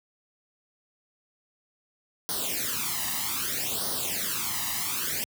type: noise with flanger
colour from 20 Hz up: white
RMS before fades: -30 dBFS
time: 2.29-5.24 s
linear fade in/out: 0 ms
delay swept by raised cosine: 0.2 to 1.04 ms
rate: 0.63 Hz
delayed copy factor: +0.85
effects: high-pass 80 Hz 12 dB/octave